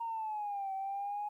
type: exponential two-way sweep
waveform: sine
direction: down then up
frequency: 932.3 to 768 to 837 Hz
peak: -34 dBFS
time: 0-1.29 s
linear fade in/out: 10 ms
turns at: 0.73 s
effects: tanh soft clip ceiling -30 dBFS + 12-bit